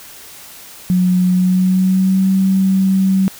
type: tone with pitch glide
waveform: sine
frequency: 181.9 to 191.16 Hz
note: F#3 to G3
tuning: -29 to -43 cents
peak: -10 dBFS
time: 0.9-3.28 s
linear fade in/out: 0 ms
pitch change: +86 cents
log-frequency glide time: 1.3-2.27 s
effects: white hiss -37 dBFS RMS until 3.39 s